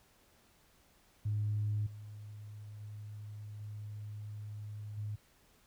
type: tone with level steps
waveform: sine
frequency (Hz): 105.1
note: G#2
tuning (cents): +21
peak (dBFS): -30 / -45 / -43 / -41 / -36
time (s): 1.25-5.16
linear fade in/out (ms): 10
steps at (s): 1.86 / 2.8 / 3.6 / 4.97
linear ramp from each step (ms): 10
effects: tanh soft clip ceiling -26 dBFS + pink hiss -67 dBFS RMS until 5.66 s